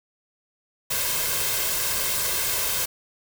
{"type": "noise with comb filter", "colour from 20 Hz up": "white", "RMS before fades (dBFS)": -25, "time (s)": [0.9, 2.86], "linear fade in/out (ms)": 10, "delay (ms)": 1.9, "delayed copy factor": 0.6, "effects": []}